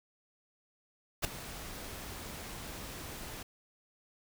pink noise with ADSR envelope, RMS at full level -27 dBFS, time 1.22-3.43 s, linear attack 28 ms, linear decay 4 ms, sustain -17 dB, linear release 5 ms, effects none

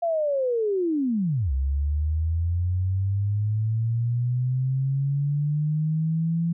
sine linear two-way sweep, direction down then up, 691 to 65.41 to 169.5 Hz, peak -21 dBFS, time 0.02-6.53 s, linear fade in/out 10 ms, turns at 1.52 s, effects none

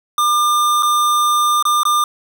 square tone with dropouts, 1200 Hz, D6, 37 cents sharp, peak -13 dBFS, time 0.18-2.04 s, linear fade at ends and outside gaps 2 ms, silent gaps 0.825-0.83 / 1.626-1.652 / 1.833-1.852 s, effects none

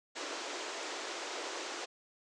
pink band-pass noise, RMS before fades -41 dBFS, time 0.15-1.86 s, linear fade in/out 20 ms, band 310 to 7500 Hz, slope 48 dB/octave, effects none

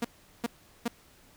sawtooth tone bursts, 235.4 Hz, A#3, 17 cents sharp, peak -23 dBFS, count 3, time 0.02-0.881 s, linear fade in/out 5 ms, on 27 ms, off 390 ms, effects pink hiss -59 dBFS RMS until 1.36 s

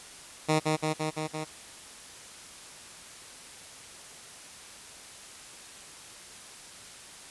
10% pulse tone with echo, 155.56 Hz, D#3, in tune, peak -14 dBFS, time 0.48-0.6 s, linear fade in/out 20 ms, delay 170 ms, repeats 5, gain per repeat -2 dB, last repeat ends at 1.45 s, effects white hiss -47 dBFS RMS until 7.3 s + resampled to 24000 Hz

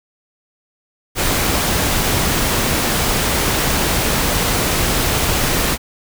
pink noise, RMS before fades -17 dBFS, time 1.15-5.78 s, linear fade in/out 50 ms, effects none

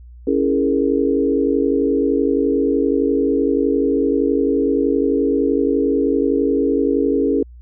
sine chord, A# half-diminished seventh, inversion first, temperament equal, 277.2 / 329.6 / 415.3 / 466.2 Hz, C#4 / E4 / G#4 / A#4, 0 / 0 / 0 / 0 cents, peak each -18 / -22 / -19 / -21 dBFS, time 0.27-7.43 s, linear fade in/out 5 ms, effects added 60 Hz sine -37 dBFS peak until 7.61 s

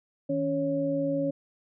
sine tone cluster, 159.7 / 279.6 / 554 Hz, D#3 / C#4 / C#5, +45 / +15 / -1 cents, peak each -35 / -28 / -28 dBFS, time 0.29-1.31 s, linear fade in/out 10 ms, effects none

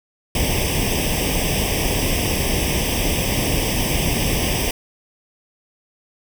pink noise with comb filter, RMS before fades -20 dBFS, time 0.35-4.71 s, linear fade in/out 2 ms, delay 0.36 ms, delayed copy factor +0.95, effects none

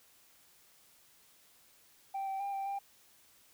sine tone with pitch steps, 782 / 775 / 798 / 783 / 794 Hz, G5 / G5 / G5 / G5 / G5, -4 / -20 / +31 / -2 / +22 cents, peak -32 dBFS, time 2.14-2.79 s, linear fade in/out 10 ms, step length 130 ms, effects tanh soft clip ceiling -33 dBFS + white hiss -64 dBFS RMS until 3.53 s

